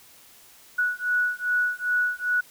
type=beating tone pair; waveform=sine; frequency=1469 / 1471.5 Hz; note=F#6 / F#6; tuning=-13 / -10 cents; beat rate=2.5 Hz; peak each=-25 / -25 dBFS; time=0.78-2.41 s; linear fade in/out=10 ms; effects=white hiss -52 dBFS RMS until 2.5 s